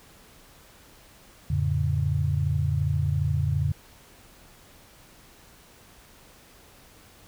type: chord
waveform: sine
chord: F augmented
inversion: none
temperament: equal with one note detuned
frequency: 87.31 / 110 / 141.99 Hz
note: F2 / A2 / C#3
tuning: 0 / 0 / +42 cents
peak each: -26 / -29 / -25 dBFS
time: 1.5-3.72 s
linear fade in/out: 5 ms
effects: pink hiss -53 dBFS RMS until 7.27 s